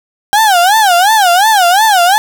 35% pulse tone with vibrato, 784 Hz, G5, in tune, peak -4 dBFS, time 0.33-2.18 s, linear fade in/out 0 ms, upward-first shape sine, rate 2.8 Hz, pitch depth 220 cents each way, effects none

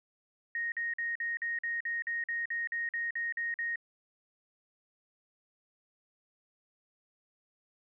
sine tone bursts, 1864.7 Hz, A#6, in tune, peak -31 dBFS, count 15, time 0.55-3.758 s, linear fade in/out 2 ms, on 170 ms, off 47 ms, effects none

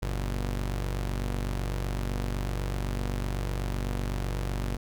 sawtooth tone pair together, 47.93 / 120.4 Hz, G1 / B2, -38 / -44 cents, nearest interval octave + major third, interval 1594 cents, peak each -25 / -33 dBFS, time 0.02-4.77 s, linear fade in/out 10 ms, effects none

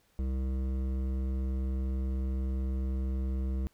sine tone with hard clipping, 65.41 Hz, C2, in tune, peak -31 dBFS, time 0.19-3.67 s, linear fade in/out 0 ms, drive 12 dB, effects pink hiss -69 dBFS RMS until 3.73 s

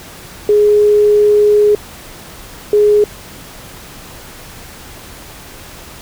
sine tone pair in turn, 417.1 / 417.1 Hz, G#4 / G#4, +7 / +7 cents, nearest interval unison, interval 0 cents, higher neither, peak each -6 dBFS, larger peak neither, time 0.49-1.75 / 2.73-3.04 s, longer first, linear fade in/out 2 ms, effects pink hiss -34 dBFS RMS until 6.01 s

